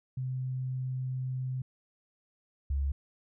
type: tone pair in turn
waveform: sine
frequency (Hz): 129.1 / 69.4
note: C3 / C#2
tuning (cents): -23 / +3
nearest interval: major seventh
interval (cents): 1074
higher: first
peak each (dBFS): -31 / -27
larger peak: second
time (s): 0.17-1.62 / 2.7-2.92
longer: first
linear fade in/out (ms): 5
effects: none